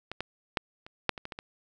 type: clicks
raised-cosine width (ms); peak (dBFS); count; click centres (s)
0.3; -20 / -16 / -10 / -29 / -7 / -23 / -22 / -22 / -22; 9; 0.116 / 0.206 / 0.572 / 0.865 / 1.093 / 1.178 / 1.254 / 1.322 / 1.389
effects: none